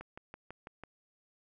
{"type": "click train", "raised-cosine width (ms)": 0.5, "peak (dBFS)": -30, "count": 6, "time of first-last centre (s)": [0.01, 0.836], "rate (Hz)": 6.05, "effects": []}